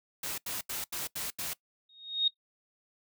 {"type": "noise bursts", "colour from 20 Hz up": "white", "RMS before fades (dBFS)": -36, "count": 6, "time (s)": [0.23, 1.535], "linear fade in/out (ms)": 5, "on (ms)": 150, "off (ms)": 81}
{"type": "tone with exponential growth", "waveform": "sine", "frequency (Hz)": 3729, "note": "A#7", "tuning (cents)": 0, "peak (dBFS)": -20, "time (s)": [1.89, 2.28], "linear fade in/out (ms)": 5, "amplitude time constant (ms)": 84}
{"effects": ["noise-tail reverb RT60 0.1 s tail -21 dB re dry"]}